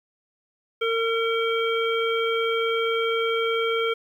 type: harmonic tone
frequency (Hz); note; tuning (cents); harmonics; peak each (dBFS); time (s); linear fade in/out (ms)
455.9; A#4; -39; 1 / 3 / 5 / 7; -23 / -28 / -30 / -31; 0.81-3.94; 10
effects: 9-bit